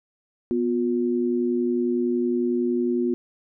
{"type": "tone pair together", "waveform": "sine", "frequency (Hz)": [245.9, 356.8], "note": ["B3", "F4"], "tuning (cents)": [-7, 37], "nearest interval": "tritone", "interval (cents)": 644, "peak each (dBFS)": -23, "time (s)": [0.51, 3.14], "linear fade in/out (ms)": 0, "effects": []}